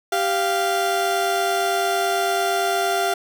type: tone pair together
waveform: 30% pulse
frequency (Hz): 392 / 695.1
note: G4 / F5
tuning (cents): 0 / -8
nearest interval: minor seventh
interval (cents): 992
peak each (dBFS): -21 / -18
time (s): 0.12-3.14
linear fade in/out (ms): 5
effects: none